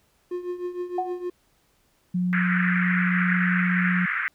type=tone with tremolo; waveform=triangle; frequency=356.5 Hz; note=F4; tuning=36 cents sharp; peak=-23 dBFS; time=0.31-1.3 s; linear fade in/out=5 ms; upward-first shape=triangle; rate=6.5 Hz; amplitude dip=80%
type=tone with exponential decay; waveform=sine; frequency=740 Hz; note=F#5; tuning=in tune; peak=-20 dBFS; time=0.98-1.24 s; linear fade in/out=5 ms; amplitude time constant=56 ms
type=tone; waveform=sine; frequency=180 Hz; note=F#3; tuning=47 cents flat; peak=-21 dBFS; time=2.14-4.06 s; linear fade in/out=10 ms
type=band-pass noise; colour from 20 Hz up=pink; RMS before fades=-26 dBFS; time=2.33-4.28 s; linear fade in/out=0 ms; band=1400 to 2100 Hz; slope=48 dB/octave
effects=pink hiss -65 dBFS RMS until 4.34 s